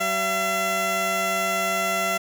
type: tone pair together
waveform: 15% pulse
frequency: 190 / 677.1 Hz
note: F#3 / E5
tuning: +46 / +46 cents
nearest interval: octave + minor seventh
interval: 2200 cents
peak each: -25 / -16 dBFS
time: 0-2.18 s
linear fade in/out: 10 ms
effects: none